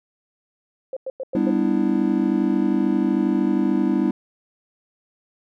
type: tone bursts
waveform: sine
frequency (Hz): 527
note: C5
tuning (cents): +12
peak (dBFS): -25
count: 5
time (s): 0.93-1.502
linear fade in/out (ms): 2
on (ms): 36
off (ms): 98
type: chord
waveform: triangle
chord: E minor seventh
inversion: first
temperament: just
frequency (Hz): 197.78 / 247.2 / 296.7 / 329.6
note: G3 / B3 / D4 / E4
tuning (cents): +16 / +2 / +18 / 0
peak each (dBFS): -21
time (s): 1.35-4.11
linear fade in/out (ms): 2
effects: none